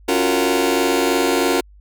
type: chord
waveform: sawtooth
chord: Gb major seventh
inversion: second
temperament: just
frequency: 277.5 / 346.9 / 370 / 462.5 Hz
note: Db4 / F4 / Gb4 / Bb4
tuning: +2 / -12 / 0 / -14 cents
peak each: -17 dBFS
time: 0.08-1.61 s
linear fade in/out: 10 ms
effects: added 50 Hz sine -43 dBFS peak until 1.8 s